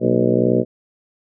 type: harmonic tone with a mistuned harmonic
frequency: 61.74 Hz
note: B1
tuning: in tune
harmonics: 2 / 3 / 4 / 5 / 6 / 7 / 8 / 9 / 10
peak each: -23 / -23 / -20 / -23 / -20 / -23 / -21 / -26 / -26 dBFS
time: 0-0.65 s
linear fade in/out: 50 ms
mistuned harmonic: 4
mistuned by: -82 cents
effects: none